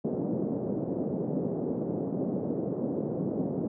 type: band-pass noise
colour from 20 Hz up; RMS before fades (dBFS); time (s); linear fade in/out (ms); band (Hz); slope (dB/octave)
pink; -31; 0.04-3.68; 10; 160 to 520; 24
effects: none